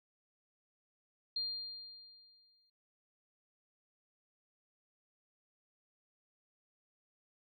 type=tone with exponential decay; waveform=sine; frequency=4200 Hz; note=C8; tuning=6 cents sharp; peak=-33 dBFS; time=1.36-2.7 s; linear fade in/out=5 ms; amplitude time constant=290 ms; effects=none